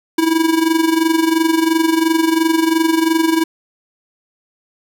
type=tone with amplitude modulation; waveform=square; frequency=325 Hz; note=E4; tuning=24 cents flat; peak=-10 dBFS; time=0.18-3.44 s; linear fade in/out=5 ms; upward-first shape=sine; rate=22.9 Hz; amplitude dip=70%; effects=8-bit